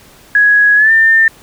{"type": "tone with pitch glide", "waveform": "sine", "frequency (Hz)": [1669, 1799.2], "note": ["G#6", "A6"], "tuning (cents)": [8, 38], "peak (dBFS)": -5, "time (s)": [0.35, 1.28], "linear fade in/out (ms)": 2, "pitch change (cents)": 130, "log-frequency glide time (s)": [0.76, 0.92], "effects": ["pink hiss -42 dBFS RMS until 1.42 s"]}